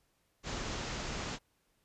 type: low-pass noise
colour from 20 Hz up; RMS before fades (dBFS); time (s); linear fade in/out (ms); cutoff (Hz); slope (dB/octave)
pink; -39; 0.43-1.39; 50; 7400; 96
effects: pink hiss -75 dBFS RMS until 1.84 s + resampled to 32000 Hz